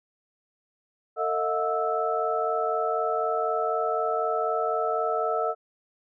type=tone cluster; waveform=sine; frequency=450.6 / 632 / 716 / 1314 Hz; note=A4 / D#5 / F5 / E6; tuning=+41 / +27 / +43 / -6 cents; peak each=-29 dBFS; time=1.16-5.55 s; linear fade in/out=50 ms; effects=none